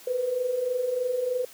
sine tone pair together, 479.8 / 503 Hz, A#4 / B4, +50 / +32 cents, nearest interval minor second, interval 82 cents, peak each -32 / -25 dBFS, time 0.07-1.45 s, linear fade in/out 5 ms, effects white hiss -49 dBFS RMS until 1.53 s + high-pass 100 Hz 12 dB/octave

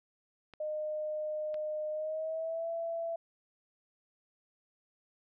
clicks, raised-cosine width 0.3 ms, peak -34 dBFS, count 2, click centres 0.537 / 1.543 s
sine tone with pitch glide, 612 to 667.4 Hz, D#5 to E5, -29 to +21 cents, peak -33 dBFS, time 0.6-3.16 s, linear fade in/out 5 ms, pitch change +150 cents, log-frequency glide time 1.91-2.69 s
effects none

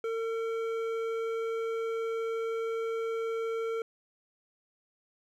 triangle tone with hard clipping, 453.2 Hz, A#4, 49 cents flat, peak -32 dBFS, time 0.04-3.82 s, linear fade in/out 2 ms, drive 14 dB, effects none

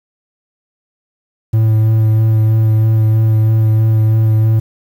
triangle tone with vibrato, 110 Hz, A2, in tune, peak -6 dBFS, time 1.53-4.6 s, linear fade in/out 10 ms, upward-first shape sine, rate 3.1 Hz, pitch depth 15 cents each way, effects 7-bit

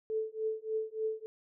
sine tone with tremolo, 438.5 Hz, A4, 6 cents flat, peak -28 dBFS, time 0.1-1.26 s, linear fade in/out 0 ms, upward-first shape triangle, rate 3.4 Hz, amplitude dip 100%, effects none

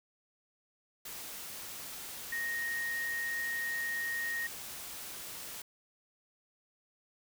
sine tone in noise, 1864.7 Hz, A#6, in tune, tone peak -33 dBFS, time 2.32-4.47 s, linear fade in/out 5 ms, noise white, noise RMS -44 dBFS, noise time 1.05-5.62 s, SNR +8 dB, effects none

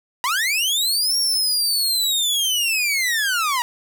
sawtooth linear two-way sweep, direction up then down, 932.3 to 5588 to 932.3 Hz, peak -15 dBFS, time 0.24-3.62 s, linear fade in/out 0 ms, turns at 1.17 s, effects none

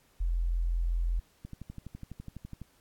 sine tone, 42.64 Hz, F1, 41 cents flat, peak -26 dBFS, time 0.2-1.2 s, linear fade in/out 10 ms
click train, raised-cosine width 5 ms, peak -29 dBFS, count 15, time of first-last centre 1.45-2.617 s, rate 12 Hz
effects pink hiss -66 dBFS RMS until 2.8 s + AAC 64 kbps

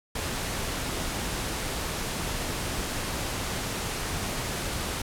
pink noise, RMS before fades -31 dBFS, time 0.15-5.02 s, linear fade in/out 5 ms, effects low-pass 12000 Hz 12 dB/octave

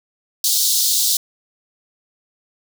pink high-pass noise, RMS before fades -17 dBFS, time 0.44-1.17 s, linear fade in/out 2 ms, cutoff 3700 Hz, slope 48 dB/octave, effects none

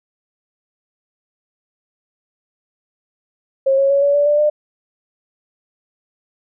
sine tone with pitch steps, 539 / 548.7 / 558.7 / 568.7 / 579 / 589.5 / 600.1 Hz, C#5 / C#5 / C#5 / C#5 / D5 / D5 / D5, -49 / -18 / +13 / +44 / -25 / +6 / +37 cents, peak -11 dBFS, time 3.66-4.5 s, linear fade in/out 10 ms, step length 120 ms, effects none

